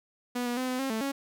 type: tone with pitch steps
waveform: sawtooth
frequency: 245.3 / 241.8 / 256 / 254 / 268.6 / 221 / 276 Hz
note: B3 / B3 / C4 / B3 / C4 / A3 / C#4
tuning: -12 / -36 / -38 / +49 / +46 / +8 / -7 cents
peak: -25 dBFS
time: 0.35-1.12 s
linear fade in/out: 10 ms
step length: 110 ms
effects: none